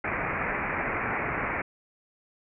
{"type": "low-pass noise", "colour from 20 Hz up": "white", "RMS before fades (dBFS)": -30, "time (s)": [0.04, 1.62], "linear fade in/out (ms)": 5, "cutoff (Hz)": 2400, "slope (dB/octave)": 96, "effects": []}